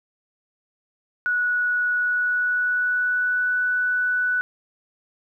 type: tone with pitch glide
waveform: sine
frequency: 1467 to 1486.6 Hz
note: F#6 to F#6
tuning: -15 to +8 cents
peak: -19 dBFS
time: 1.26-4.41 s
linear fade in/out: 0 ms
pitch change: +23 cents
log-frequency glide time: 1.95-3.56 s
effects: 10-bit